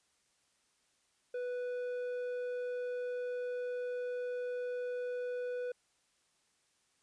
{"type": "tone with low-pass filter", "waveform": "square", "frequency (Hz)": 493.9, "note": "B4", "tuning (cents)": 0, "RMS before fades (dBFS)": -38, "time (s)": [1.34, 5.72], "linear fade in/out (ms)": 5, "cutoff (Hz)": 1400, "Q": 0.54, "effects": ["white hiss -74 dBFS RMS until 7.02 s", "resampled to 22050 Hz"]}